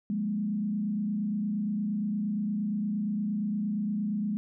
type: tone with frequency modulation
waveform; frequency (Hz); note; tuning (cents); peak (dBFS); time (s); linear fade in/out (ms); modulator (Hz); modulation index
sine; 207.8; G#3; +1; -27; 0.1-4.37; 0; 28.6; 0.72
effects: none